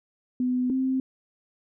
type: tone pair in turn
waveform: sine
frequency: 251.1 / 261.9 Hz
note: B3 / C4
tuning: +29 / +2 cents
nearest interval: minor second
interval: 73 cents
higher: second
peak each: -22 dBFS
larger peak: neither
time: 0.4-0.7 / 0.7-1 s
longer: neither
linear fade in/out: 2 ms
effects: none